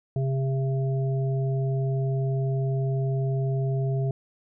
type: harmonic tone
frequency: 134 Hz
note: C3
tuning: 42 cents sharp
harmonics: 1 / 3 / 5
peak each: -23 / -33 / -37 dBFS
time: 0.16-4.11 s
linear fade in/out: 2 ms
effects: none